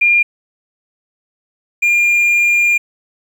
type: tone pair in turn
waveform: sine / triangle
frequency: 2406 / 2406 Hz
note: D7 / D7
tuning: +41 / +41 cents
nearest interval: unison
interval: 0 cents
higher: neither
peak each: -8 dBFS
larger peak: neither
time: 0.01-0.23 / 1.82-2.78 s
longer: second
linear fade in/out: 10 ms
effects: 8-bit